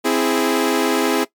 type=chord; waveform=sawtooth; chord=C augmented; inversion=none; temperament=equal; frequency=261.6 / 329.6 / 415.3 Hz; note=C4 / E4 / G#4; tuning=0 / 0 / 0 cents; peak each=-16 dBFS; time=0.04-1.25 s; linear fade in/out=20 ms; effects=noise-tail reverb RT60 0.1 s tail -17 dB re dry + MP3 96 kbps